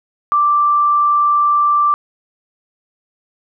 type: tone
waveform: sine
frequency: 1174.7 Hz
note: D6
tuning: in tune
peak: -10 dBFS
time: 0.32-1.94 s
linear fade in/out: 0 ms
effects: none